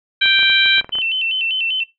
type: harmonic tone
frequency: 784 Hz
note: G5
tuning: in tune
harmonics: 2 / 3 / 4 / 5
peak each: -17 / -17 / -17 / -17 dBFS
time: 0.21-0.81 s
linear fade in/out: 10 ms
type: clicks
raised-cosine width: 0.5 ms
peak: -17 dBFS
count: 11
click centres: 0.258 / 0.392 / 0.43 / 0.5 / 0.66 / 0.782 / 0.812 / 0.845 / 0.893 / 0.954 / 0.986 s
type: tone with vibrato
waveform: sine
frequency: 2865 Hz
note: F7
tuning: 44 cents sharp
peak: -17 dBFS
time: 0.92-1.84 s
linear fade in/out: 10 ms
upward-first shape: square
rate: 5.1 Hz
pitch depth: 110 cents each way
effects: noise-tail reverb RT60 0.2 s tail -19 dB re dry